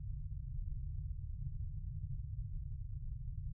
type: low-pass noise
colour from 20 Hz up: pink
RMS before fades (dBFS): -42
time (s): 0-3.53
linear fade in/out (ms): 10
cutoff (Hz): 150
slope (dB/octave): 96
effects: none